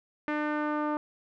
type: tone with low-pass filter sweep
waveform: sawtooth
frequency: 300 Hz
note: D4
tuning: 37 cents sharp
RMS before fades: -30 dBFS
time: 0.28-0.97 s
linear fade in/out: 0 ms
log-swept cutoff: 1900 to 1100 Hz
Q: 2.3
effects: none